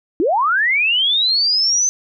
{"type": "linear sweep", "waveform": "sine", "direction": "up", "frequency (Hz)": [289.3, 6200], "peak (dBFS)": -13, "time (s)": [0.2, 1.89], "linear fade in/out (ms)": 0, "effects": []}